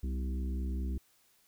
harmonic tone with a mistuned harmonic, 64.8 Hz, C2, 16 cents flat, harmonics 1 / 3 / 4 / 5 / 6, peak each -32 / -42 / -46 / -48 / -53 dBFS, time 0.03-0.98 s, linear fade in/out 5 ms, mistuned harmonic 4, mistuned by -33 cents, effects white hiss -68 dBFS RMS until 1.47 s

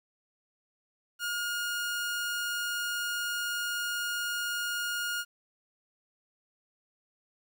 sawtooth tone, 1427 Hz, F6, 37 cents sharp, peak -27 dBFS, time 1.19-5.25 s, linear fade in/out 50 ms, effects 11-bit

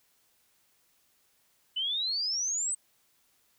sine exponential sweep, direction up, 2960 to 8300 Hz, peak -28 dBFS, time 1.76-2.75 s, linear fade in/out 10 ms, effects white hiss -69 dBFS RMS until 3.58 s

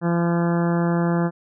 harmonic tone with a mistuned harmonic, 170.8 Hz, F3, 38 cents flat, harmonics 1 / 2 / 3 / 4 / 5 / 6 / 7 / 8 / 9 / 10, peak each -19 / -25 / -29 / -31 / -33 / -35 / -36 / -37 / -38 / -39 dBFS, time 0.01-1.31 s, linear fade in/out 50 ms, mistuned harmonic 8, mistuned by +16 cents, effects none

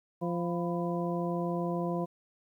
harmonic tone with a mistuned harmonic, 173.4 Hz, F3, 12 cents flat, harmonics 1 / 2 / 3 / 4 / 6, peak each -32 / -35 / -37 / -38 / -40 dBFS, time 0.21-2.06 s, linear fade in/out 20 ms, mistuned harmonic 6, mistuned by -73 cents, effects 11-bit

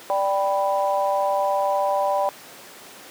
sine chord, G major, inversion second, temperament equal, 587.3 / 784 / 987.8 Hz, D5 / G5 / B5, 0 / 0 / 0 cents, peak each -22 / -23 / -25 dBFS, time 0.1-2.29 s, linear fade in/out 0 ms, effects pink hiss -42 dBFS RMS until 3.1 s + high-pass 300 Hz 12 dB/octave

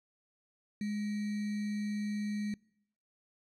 sine tone with sample-and-hold, 208 Hz, G#3, 3 cents sharp, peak -32 dBFS, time 0.81-2.54 s, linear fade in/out 2 ms, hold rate 2100 Hz, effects noise-tail reverb RT60 0.8 s tail -25 dB re dry + low-pass 7000 Hz 12 dB/octave

